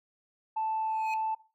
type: tone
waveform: sine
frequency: 879 Hz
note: A5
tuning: 2 cents flat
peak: -27 dBFS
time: 0.56-1.35 s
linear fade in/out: 10 ms
type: tone with exponential growth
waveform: triangle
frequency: 2521 Hz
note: D#7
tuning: 22 cents sharp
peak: -28 dBFS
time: 0.81-1.14 s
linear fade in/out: 2 ms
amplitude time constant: 70 ms
effects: noise-tail reverb RT60 0.3 s tail -17 dB re dry + tanh soft clip ceiling -24 dBFS